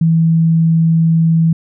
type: tone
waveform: sine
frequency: 163.6 Hz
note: E3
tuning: 13 cents flat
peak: -8 dBFS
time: 0.01-1.53 s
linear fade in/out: 5 ms
effects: none

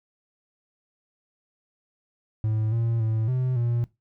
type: tone with pitch steps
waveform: triangle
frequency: 109 / 115.4 / 110.7 / 128 / 118.8 Hz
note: A2 / A#2 / A2 / C3 / A#2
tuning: -16 / -17 / +11 / -38 / +33 cents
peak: -20 dBFS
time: 2.44-3.84 s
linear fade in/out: 0 ms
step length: 280 ms
effects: noise-tail reverb RT60 0.2 s tail -19 dB re dry

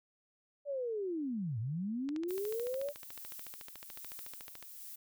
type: linear two-way sweep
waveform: sine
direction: down then up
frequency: 587.3 to 103.83 to 587.3 Hz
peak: -34 dBFS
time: 0.65-2.93 s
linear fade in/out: 50 ms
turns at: 1.59 s
type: click train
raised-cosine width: 0.2 ms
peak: -30 dBFS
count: 36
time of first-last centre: 2.09-4.626 s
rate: 13.8 Hz
type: noise with tremolo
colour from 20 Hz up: violet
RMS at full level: -47 dBFS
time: 2.28-4.96 s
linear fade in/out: 10 ms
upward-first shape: sine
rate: 1.2 Hz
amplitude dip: 45%
effects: none

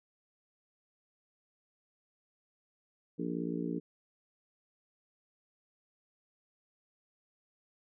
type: harmonic tone with a mistuned harmonic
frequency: 58.27 Hz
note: A#1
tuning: in tune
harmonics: 3 / 4 / 5 / 6 / 7 / 8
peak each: -38 / -40 / -37 / -44 / -43 / -45 dBFS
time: 3.18-3.8 s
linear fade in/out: 20 ms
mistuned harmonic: 8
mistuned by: -41 cents
effects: none

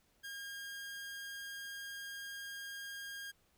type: tone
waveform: sawtooth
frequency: 1618 Hz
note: G#6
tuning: 46 cents flat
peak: -40 dBFS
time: 0.23-3.32 s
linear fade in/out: 20 ms
effects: pink hiss -73 dBFS RMS until 3.57 s

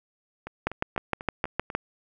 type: two click trains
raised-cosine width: 0.5 ms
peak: -9 / -21 dBFS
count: 8 / 6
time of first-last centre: 0.67-1.75 / 0.47-1.702 s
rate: 6.48 / 4.06 Hz
effects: none

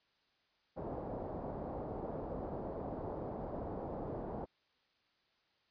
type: low-pass noise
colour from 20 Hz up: white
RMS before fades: -42 dBFS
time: 0.76-4.46 s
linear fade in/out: 20 ms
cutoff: 730 Hz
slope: 24 dB/octave
effects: white hiss -75 dBFS RMS until 5.7 s + resampled to 11025 Hz

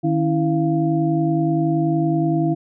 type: tone cluster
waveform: sine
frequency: 154.7 / 277.4 / 328 / 691 Hz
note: D#3 / C#4 / E4 / F5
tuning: -10 / +1 / -9 / -19 cents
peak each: -20 / -26 / -19 / -26 dBFS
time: 0.03-2.55 s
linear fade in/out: 20 ms
effects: none

